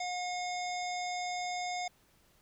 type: harmonic tone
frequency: 720 Hz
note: F#5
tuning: 47 cents flat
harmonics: 1 / 3 / 5 / 7 / 9 / 10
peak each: -35 / -41 / -46 / -46 / -50 / -50 dBFS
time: 0-1.88 s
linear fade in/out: 5 ms
effects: pink hiss -67 dBFS RMS until 2.41 s